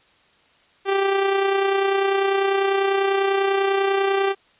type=tone with amplitude modulation; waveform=sawtooth; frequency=392 Hz; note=G4; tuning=in tune; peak=-12 dBFS; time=0.85-4.35 s; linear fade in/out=50 ms; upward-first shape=sine; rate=30.1 Hz; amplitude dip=40%; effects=white hiss -57 dBFS RMS until 4.59 s + resampled to 8000 Hz